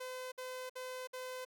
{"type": "tone bursts", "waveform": "sawtooth", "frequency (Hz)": 510, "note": "C5", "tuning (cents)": -44, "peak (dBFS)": -38, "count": 4, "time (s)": [0, 1.451], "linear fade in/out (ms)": 10, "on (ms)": 320, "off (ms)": 57, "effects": []}